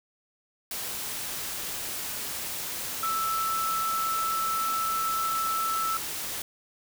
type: tone in noise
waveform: sine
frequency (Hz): 1318.5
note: E6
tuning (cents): 0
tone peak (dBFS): -26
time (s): 3.03-5.97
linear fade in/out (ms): 2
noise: white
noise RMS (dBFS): -34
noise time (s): 0.71-6.42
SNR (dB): +5
effects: none